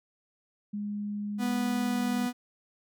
sine tone with pitch glide, 206.3 to 204 Hz, G#3 to G#3, -11 to -31 cents, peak -31 dBFS, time 0.73-2.27 s, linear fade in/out 10 ms, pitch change -20 cents, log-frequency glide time 1.8-1.96 s
45% pulse tone, 246 Hz, B3, 7 cents flat, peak -28 dBFS, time 1.38-2.33 s, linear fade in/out 50 ms
effects none

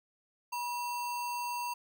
sine tone with sample-and-hold, 966 Hz, B5, 39 cents flat, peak -33 dBFS, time 0.52-1.74 s, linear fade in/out 10 ms, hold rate 3675 Hz, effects none

